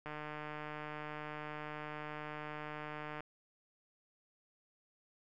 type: click train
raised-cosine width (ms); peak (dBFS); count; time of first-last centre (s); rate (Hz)
0.5; -29; 476; 0.06-3.206; 151
effects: none